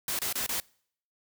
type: noise bursts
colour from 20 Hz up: white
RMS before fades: -31 dBFS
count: 4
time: 0.08-0.601 s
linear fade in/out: 2 ms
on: 110 ms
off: 27 ms
effects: noise-tail reverb RT60 0.6 s tail -25 dB re dry

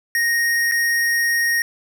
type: tone with dropouts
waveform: square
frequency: 1864.7 Hz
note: A#6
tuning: in tune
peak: -17 dBFS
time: 0.15-1.62 s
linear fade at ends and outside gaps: 1 ms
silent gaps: 0.714-0.72 s
effects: none

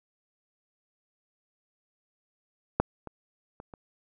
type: clicks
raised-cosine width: 1 ms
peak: -7 / -25 / -28 / -30 dBFS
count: 4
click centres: 2.8 / 3.073 / 3.601 / 3.738 s
effects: none

